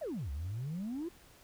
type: exponential two-way sweep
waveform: sine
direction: down then up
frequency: 698.5 to 65.41 to 358 Hz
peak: -34 dBFS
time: 0.01-1.09 s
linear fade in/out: 10 ms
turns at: 0.31 s
effects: tanh soft clip ceiling -33 dBFS + pink hiss -60 dBFS RMS until 1.43 s